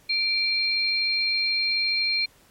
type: tone pair together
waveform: sine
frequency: 2349 / 4196 Hz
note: D7 / C8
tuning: 0 / +4 cents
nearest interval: minor seventh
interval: 1004 cents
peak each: -25 / -23 dBFS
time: 0.09-2.26 s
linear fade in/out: 10 ms
effects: pink hiss -57 dBFS RMS until 2.5 s + MP3 64 kbps